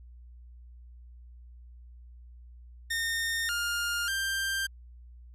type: tone with pitch steps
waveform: sawtooth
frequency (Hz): 1830 / 1411 / 1580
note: A#6 / F6 / G6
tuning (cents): -32 / +17 / +13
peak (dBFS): -25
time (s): 2.9-4.67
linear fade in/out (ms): 10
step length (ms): 590
effects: added 60 Hz sine -47 dBFS peak until 5.34 s + resampled to 32000 Hz